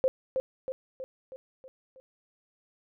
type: tone with echo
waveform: sine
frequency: 523 Hz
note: C5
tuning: 1 cent flat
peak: -20 dBFS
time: 0.04-0.08 s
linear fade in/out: 0 ms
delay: 320 ms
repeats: 6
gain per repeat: -5 dB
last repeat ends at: 2 s
effects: none